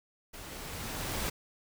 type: noise with level ramp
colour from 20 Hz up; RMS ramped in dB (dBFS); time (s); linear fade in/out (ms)
pink; -46 to -33; 0.33-1.3; 10
effects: none